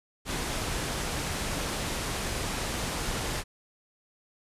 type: low-pass noise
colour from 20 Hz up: pink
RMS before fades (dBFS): -32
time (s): 0.25-3.44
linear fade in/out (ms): 50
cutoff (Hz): 11000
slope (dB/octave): 24
effects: resampled to 32000 Hz